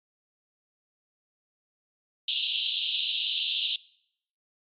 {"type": "band-pass noise", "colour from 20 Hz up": "pink", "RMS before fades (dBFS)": -30, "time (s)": [2.28, 3.76], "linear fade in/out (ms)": 2, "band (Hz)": [2800, 3900], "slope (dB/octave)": 96, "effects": ["noise-tail reverb RT60 0.7 s tail -22 dB re dry", "AAC 64 kbps"]}